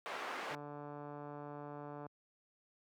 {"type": "band-pass noise", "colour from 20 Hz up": "white", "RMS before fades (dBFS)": -43, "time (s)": [0.06, 0.55], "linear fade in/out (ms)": 0, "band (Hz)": [410, 1500], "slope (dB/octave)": 12}
{"type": "click train", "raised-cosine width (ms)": 1, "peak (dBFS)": -34, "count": 228, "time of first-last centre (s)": [0.51, 2.065], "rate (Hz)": 146}
{"effects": ["high-pass 100 Hz 12 dB/octave"]}